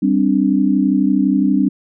sine chord, G suspended fourth, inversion none, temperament equal, 196 / 261.6 / 293.7 Hz, G3 / C4 / D4, 0 / 0 / 0 cents, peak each -16 dBFS, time 0.02-1.69 s, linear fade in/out 10 ms, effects none

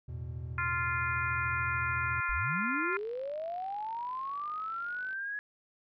triangle chord, E suspended fourth, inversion none, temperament just, 82.41 / 109.88 / 123.61 Hz, E2 / A2 / B2, 0 / -2 / +2 cents, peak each -38 / -44 / -38 dBFS, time 0.08-2.21 s, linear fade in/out 10 ms
harmonic tone, 348.1 Hz, F4, 6 cents flat, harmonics 3 / 4 / 5 / 6 / 7, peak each -37 / -32 / -39 / -39 / -39 dBFS, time 0.58-2.97 s, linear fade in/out 2 ms
sine linear sweep, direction up, 33.89 to 1690 Hz, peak -34 dBFS, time 2.29-5.39 s, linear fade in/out 0 ms
click train, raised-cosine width 0.3 ms, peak -39 dBFS, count 109, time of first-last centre 2.93-5.13 s, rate 49.1 Hz
effects none

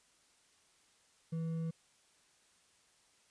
triangle tone with hard clipping, 163.4 Hz, E3, 15 cents flat, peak -36 dBFS, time 1.32-1.71 s, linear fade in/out 10 ms, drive 8 dB, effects white hiss -69 dBFS RMS until 3.3 s + resampled to 22050 Hz

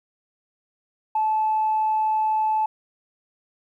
sine tone, 868 Hz, A5, 24 cents flat, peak -18 dBFS, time 1.15-2.66 s, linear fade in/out 5 ms, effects tanh soft clip ceiling -14 dBFS + 10-bit

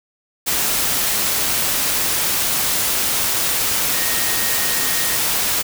sine tone in noise, 1864.7 Hz, A#6, in tune, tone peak -29 dBFS, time 3.92-5.17 s, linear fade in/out 20 ms, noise white, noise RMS -19 dBFS, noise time 0.46-5.63 s, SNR -13 dB, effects none

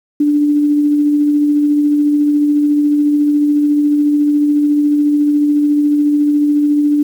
sine tone with tremolo, 293.7 Hz, D4, in tune, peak -8 dBFS, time 0.2-7.03 s, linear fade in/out 5 ms, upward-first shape sine, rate 14 Hz, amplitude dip 25%, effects 7-bit

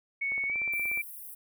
sine tone with pitch glide, 2217 to 2343 Hz, C#7 to D7, 0 to -5 cents, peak -28 dBFS, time 0.21-1.02 s, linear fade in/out 10 ms, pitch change +95 cents, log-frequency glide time 0.48-0.56 s
click train, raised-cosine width 1 ms, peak -33 dBFS, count 12, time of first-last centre 0.32-0.975 s, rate 16.8 Hz
white high-pass noise, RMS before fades -44 dBFS, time 0.72-1.35 s, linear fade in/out 10 ms, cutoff 9800 Hz, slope 48 dB/octave
effects none

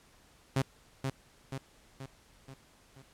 sawtooth tone with echo, 134 Hz, C3, 42 cents sharp, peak -22 dBFS, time 0.56-0.62 s, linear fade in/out 5 ms, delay 480 ms, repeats 5, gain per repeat -5 dB, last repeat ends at 3.02 s, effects pink hiss -62 dBFS RMS until 3.13 s + low-pass 11000 Hz 12 dB/octave

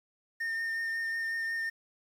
triangle tone with vibrato, 1821 Hz, A#6, 41 cents flat, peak -29 dBFS, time 0.4-1.7 s, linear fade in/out 10 ms, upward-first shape triangle, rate 5.5 Hz, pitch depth 15 cents each way, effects 10-bit

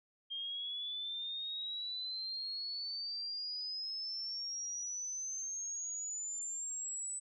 sine exponential sweep, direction up, 3199 to 8000 Hz, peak -38 dBFS, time 0.3-7.2 s, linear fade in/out 20 ms, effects none

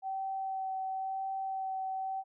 sine tone with vibrato, 767 Hz, G5, 38 cents flat, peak -33 dBFS, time 0.02-2.24 s, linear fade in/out 50 ms, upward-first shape sine, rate 0.96 Hz, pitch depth 11 cents each way, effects none

